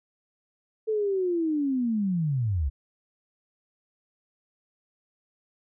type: linear sweep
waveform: sine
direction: down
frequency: 443.5 to 61.74 Hz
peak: -23 dBFS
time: 0.87-2.7 s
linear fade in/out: 20 ms
effects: none